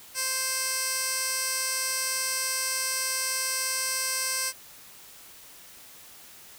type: tone with band-pass filter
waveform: 15% pulse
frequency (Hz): 523.3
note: C5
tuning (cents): 0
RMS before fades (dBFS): -29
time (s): 0.14-4.53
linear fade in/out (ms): 50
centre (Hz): 8200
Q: 1.2
effects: white hiss -49 dBFS RMS until 6.58 s